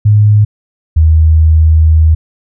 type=tone pair in turn; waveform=sine; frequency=105.1 / 79.22 Hz; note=G#2 / D#2; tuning=+21 / +32 cents; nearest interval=perfect fourth; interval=489 cents; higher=first; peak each=-3 dBFS; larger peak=neither; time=0.05-0.45 / 0.96-2.15 s; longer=second; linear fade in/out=10 ms; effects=none